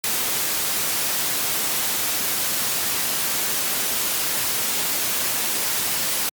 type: noise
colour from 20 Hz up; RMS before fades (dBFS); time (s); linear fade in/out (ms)
white; -23; 0.04-6.29; 0
effects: high-pass 100 Hz 12 dB/octave + Opus 48 kbps